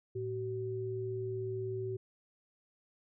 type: tone pair together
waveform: sine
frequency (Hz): 112.6 / 379.3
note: A2 / F#4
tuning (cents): +40 / +43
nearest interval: octave + major sixth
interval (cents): 2103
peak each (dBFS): -39 / -36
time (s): 0.15-1.97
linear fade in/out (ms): 10
effects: none